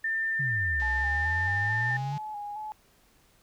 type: tone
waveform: sine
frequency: 1794 Hz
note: A6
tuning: 33 cents sharp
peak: -26 dBFS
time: 0.04-1.97 s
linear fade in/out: 5 ms
type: exponential two-way sweep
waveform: sine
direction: down then up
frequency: 147.3 to 61.74 to 147.3 Hz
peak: -30 dBFS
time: 0.39-2.18 s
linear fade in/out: 10 ms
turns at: 0.86 s
type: click train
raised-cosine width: 0.2 ms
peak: -32 dBFS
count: 289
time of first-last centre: 0.8-2.178 s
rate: 209 Hz
type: tone with vibrato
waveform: sine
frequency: 840 Hz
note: G#5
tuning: 19 cents sharp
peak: -34 dBFS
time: 0.82-2.72 s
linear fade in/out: 0 ms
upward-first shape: square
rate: 2.3 Hz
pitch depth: 33 cents each way
effects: pink hiss -63 dBFS RMS until 3.42 s